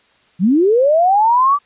sine linear sweep, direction up, 161.2 to 1174.7 Hz, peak -9 dBFS, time 0.39-1.59 s, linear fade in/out 50 ms, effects white hiss -54 dBFS RMS until 1.65 s + resampled to 8000 Hz

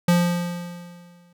square tone with exponential decay, 174.61 Hz, F3, in tune, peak -14 dBFS, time 0.08-1.33 s, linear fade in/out 5 ms, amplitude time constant 270 ms, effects none

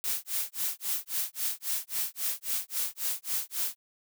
blue noise with tremolo, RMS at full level -29 dBFS, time 0.04-3.76 s, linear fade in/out 0 ms, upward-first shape sine, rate 3.7 Hz, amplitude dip 100%, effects none

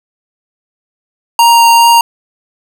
square tone with vibrato, 932 Hz, A#5, 1 cent flat, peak -4 dBFS, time 1.39-2.01 s, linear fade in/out 2 ms, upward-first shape triangle, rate 2.5 Hz, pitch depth 9 cents each way, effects none

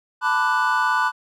triangle chord, B minor seventh, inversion third, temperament equal with one note detuned, 880 / 996.9 / 1174.7 / 1480 Hz, A5 / B5 / D6 / F#6, 0 / +16 / 0 / 0 cents, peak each -23 / -20 / -23 / -20 dBFS, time 0.21-1.12 s, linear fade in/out 50 ms, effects none

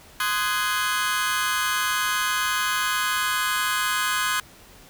sawtooth chord, Ab dominant seventh, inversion first, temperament just, 1038.3 / 1245.9 / 1495.1 / 1661.2 Hz, C6 / Eb6 / Gb6 / Ab6, -14 / +2 / +18 / 0 cents, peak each -24 dBFS, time 0.2-4.4 s, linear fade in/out 2 ms, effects pink hiss -49 dBFS RMS until 4.89 s

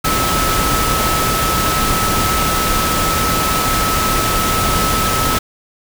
sine tone in noise, 1301 Hz, E6, 23 cents flat, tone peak -18 dBFS, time 0.04-5.39 s, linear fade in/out 10 ms, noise pink, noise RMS -17 dBFS, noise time 0.04-5.39 s, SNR -4 dB, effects none

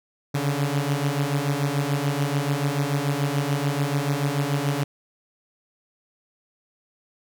sawtooth beating tone pair, 138.8 / 145.7 Hz, C#3 / D3, +3 / -13 cents, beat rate 6.9 Hz, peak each -21 dBFS, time 0.34-4.84 s, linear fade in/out 10 ms, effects none

